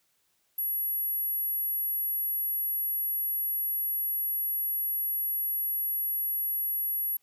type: tone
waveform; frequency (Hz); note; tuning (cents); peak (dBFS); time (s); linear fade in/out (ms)
sine; 11440; F9; +41; -27; 0.58-7.17; 5
effects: white hiss -72 dBFS RMS until 7.22 s